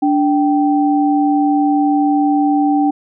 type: tone pair together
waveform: sine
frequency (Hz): 292.2 / 778.5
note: D4 / G5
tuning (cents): -9 / -12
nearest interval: octave + perfect fourth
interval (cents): 1697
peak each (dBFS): -12 / -16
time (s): 0.02-2.91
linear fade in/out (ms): 10
effects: none